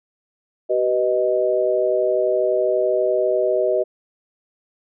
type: chord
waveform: sine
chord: G augmented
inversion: none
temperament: equal with one note detuned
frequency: 381.9 / 493.9 / 622.3 Hz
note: G4 / B4 / D#5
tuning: -45 / 0 / 0 cents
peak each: -21 / -22 / -19 dBFS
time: 0.69-3.84 s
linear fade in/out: 20 ms
effects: none